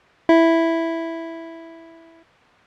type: tone with exponential decay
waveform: 25% pulse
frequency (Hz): 329.6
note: E4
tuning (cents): 0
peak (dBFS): -5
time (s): 0.29-2.23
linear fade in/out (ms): 2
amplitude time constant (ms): 420
effects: white hiss -50 dBFS RMS until 2.66 s + low-pass 2000 Hz 12 dB/octave